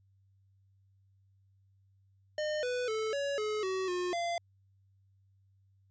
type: tone with pitch steps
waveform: square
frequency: 608 / 495.4 / 437.5 / 563 / 426.5 / 377.3 / 358.6 / 687 Hz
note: D#5 / B4 / A4 / C#5 / G#4 / F#4 / F4 / F5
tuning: -40 / +5 / -10 / +27 / +46 / +34 / +46 / -29 cents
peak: -32 dBFS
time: 2.38-4.38 s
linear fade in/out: 2 ms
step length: 250 ms
effects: added 97 Hz sine -64 dBFS peak until 5.9 s + resampled to 16000 Hz